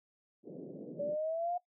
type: band-pass noise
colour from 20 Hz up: white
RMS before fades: -46 dBFS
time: 0.43-1.17 s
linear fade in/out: 50 ms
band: 150 to 520 Hz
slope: 48 dB/octave
type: exponential sweep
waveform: sine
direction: up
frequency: 570 to 717 Hz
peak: -32 dBFS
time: 0.99-1.58 s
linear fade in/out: 10 ms
effects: noise-tail reverb RT60 0.1 s tail -18 dB re dry